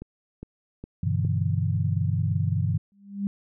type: click train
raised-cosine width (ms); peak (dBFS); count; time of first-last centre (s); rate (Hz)
3; -24; 4; 0.02-1.25; 2.44
type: chord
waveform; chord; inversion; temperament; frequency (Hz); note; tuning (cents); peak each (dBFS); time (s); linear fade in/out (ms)
sine; E minor seventh; first; equal; 98 / 123.47 / 146.83 / 164.81; G2 / B2 / D3 / E3; 0 / 0 / 0 / 0; -25 / -28 / -29 / -29; 1.03-2.78; 5
type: tone with exponential growth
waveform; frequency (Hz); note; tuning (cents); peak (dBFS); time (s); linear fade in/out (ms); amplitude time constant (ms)
sine; 200; G3; +35; -21; 2.92-3.27; 0; 75
effects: none